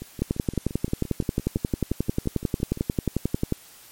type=two click trains; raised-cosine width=3 ms; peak=-21 / -9 dBFS; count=17 / 38; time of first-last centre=0.02-2.774 / 0.22-3.524 s; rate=5.81 / 11.2 Hz; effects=white hiss -49 dBFS RMS until 3.91 s + MP3 64 kbps